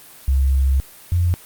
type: tone pair in turn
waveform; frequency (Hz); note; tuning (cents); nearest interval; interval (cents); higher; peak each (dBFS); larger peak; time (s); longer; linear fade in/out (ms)
sine; 67.2 / 87.38; C2 / F2; +47 / +1; perfect fourth; 454; second; -13 / -14; first; 0.28-0.8 / 1.12-1.34; first; 0
effects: white hiss -43 dBFS RMS until 1.45 s + Opus 32 kbps